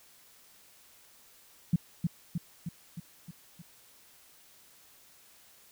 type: tone with echo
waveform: sine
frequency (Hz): 169.4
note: E3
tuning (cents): +48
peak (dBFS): -20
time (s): 1.73-1.76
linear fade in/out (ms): 5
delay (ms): 310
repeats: 6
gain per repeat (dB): -4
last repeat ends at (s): 3.62
effects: white hiss -59 dBFS RMS until 5.71 s